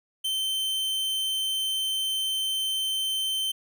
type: tone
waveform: 45% pulse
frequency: 3098 Hz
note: G7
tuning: 21 cents flat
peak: -25 dBFS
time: 0.24-3.52 s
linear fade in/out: 10 ms
effects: none